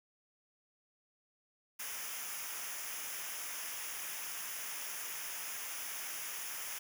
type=noise with comb filter; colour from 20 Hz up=white; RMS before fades=-42 dBFS; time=1.79-6.79 s; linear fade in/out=10 ms; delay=0.24 ms; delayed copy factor=-0.75; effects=none